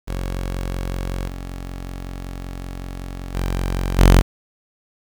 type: tone with level steps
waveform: sawtooth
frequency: 45.28 Hz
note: F#1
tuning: 37 cents flat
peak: -19 / -25 / -16 / -4 dBFS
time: 0.07-4.22 s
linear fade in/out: 20 ms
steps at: 1.27 / 3.34 / 3.98 s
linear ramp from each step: 20 ms
effects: 7-bit